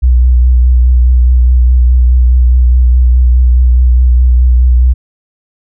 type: tone with vibrato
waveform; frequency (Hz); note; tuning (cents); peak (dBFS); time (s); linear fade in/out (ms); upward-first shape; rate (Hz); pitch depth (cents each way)
sine; 61.74; B1; 0; -3; 0.02-4.94; 20; triangle; 4.8; 37
effects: none